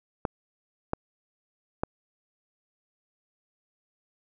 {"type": "clicks", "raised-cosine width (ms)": 1, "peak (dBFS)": -12, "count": 3, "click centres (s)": [0.252, 0.934, 1.835], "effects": []}